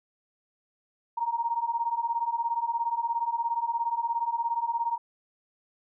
sine beating tone pair, 922 / 939 Hz, A#5 / A#5, -19 / +12 cents, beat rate 17 Hz, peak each -30 / -28 dBFS, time 1.17-4.98 s, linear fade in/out 10 ms, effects none

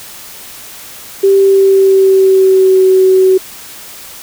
sine tone with pitch glide, 391.5 to 376.6 Hz, G4 to F#4, -2 to +31 cents, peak -4 dBFS, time 1.23-3.38 s, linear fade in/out 10 ms, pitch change -67 cents, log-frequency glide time 1.35-2.84 s, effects white hiss -31 dBFS RMS until 4.22 s

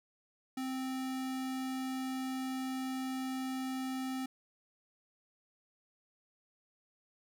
square tone, 261.2 Hz, C4, 3 cents flat, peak -36 dBFS, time 0.57-4.26 s, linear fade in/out 5 ms, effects none

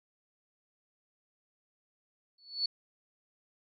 sine tone with exponential growth, 4435 Hz, C#8, in tune, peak -25 dBFS, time 2.38-2.66 s, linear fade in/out 5 ms, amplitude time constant 60 ms, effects none

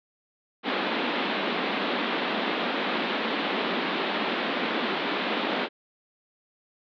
pink band-pass noise, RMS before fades -28 dBFS, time 0.63-5.69 s, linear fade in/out 50 ms, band 200 to 3900 Hz, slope 48 dB/octave, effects none

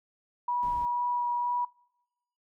sine tone with vibrato, 969 Hz, B5, 33 cents flat, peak -26 dBFS, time 0.48-1.65 s, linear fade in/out 5 ms, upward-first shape sine, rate 2.1 Hz, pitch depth 9 cents each way
brown noise, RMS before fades -44 dBFS, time 0.63-0.85 s, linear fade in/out 0 ms
effects noise-tail reverb RT60 0.9 s tail -26 dB re dry

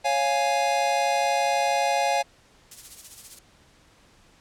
square chord, Db major, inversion none, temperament equal, 554.4 / 698.5 / 830.6 Hz, Db5 / F5 / Ab5, 0 / 0 / 0 cents, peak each -28 / -26 / -25 dBFS, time 0.04-2.23 s, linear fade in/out 20 ms
violet noise with tremolo, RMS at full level -33 dBFS, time 2.71-3.39 s, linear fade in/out 5 ms, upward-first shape sine, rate 15 Hz, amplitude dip 60%
effects pink hiss -57 dBFS RMS until 4.4 s + low-pass 8000 Hz 12 dB/octave

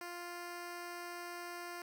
10% pulse tone, 349.2 Hz, F4, in tune, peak -35 dBFS, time 0.01-1.82 s, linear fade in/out 2 ms, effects none

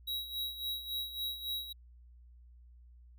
square tone with tremolo, 3858 Hz, B7, 41 cents flat, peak -34 dBFS, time 0.07-1.73 s, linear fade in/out 10 ms, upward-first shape sine, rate 3.6 Hz, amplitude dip 70%, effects added 60 Hz sine -54 dBFS peak until 3.18 s

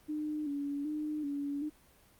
sine tone with vibrato, 293.7 Hz, D4, in tune, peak -33 dBFS, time 0.08-1.7 s, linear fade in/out 20 ms, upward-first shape square, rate 1.3 Hz, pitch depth 55 cents each way, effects pink hiss -63 dBFS RMS until 2.19 s + Opus 32 kbps

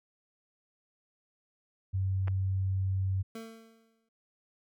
sine tone, 95.4 Hz, G2, 47 cents flat, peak -27 dBFS, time 1.93-3.23 s, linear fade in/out 20 ms
clicks, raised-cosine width 0.5 ms, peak -31 / -25 dBFS, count 2, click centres 2.275 / 2.281 s
25% pulse tone with exponential decay, 225.3 Hz, A3, 41 cents sharp, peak -35 dBFS, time 3.35-4.09 s, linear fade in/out 5 ms, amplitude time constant 160 ms
effects none

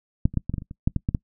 clicks, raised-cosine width 5 ms, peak -6 / -23 / -9 / -14 / -14 / -17 / -25 / -24 / -7 / -11 / -10 / -10 dBFS, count 12, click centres 0.255 / 0.34 / 0.373 / 0.496 / 0.54 / 0.582 / 0.621 / 0.711 / 0.875 / 0.963 / 1.089 / 1.148 s, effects noise-tail reverb RT60 0.1 s tail -23 dB re dry

